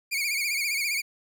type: tone with vibrato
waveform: sawtooth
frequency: 2294 Hz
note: D7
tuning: 41 cents flat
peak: -22 dBFS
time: 0.11-1.02 s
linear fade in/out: 20 ms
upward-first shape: sine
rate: 15 Hz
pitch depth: 100 cents each way
effects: none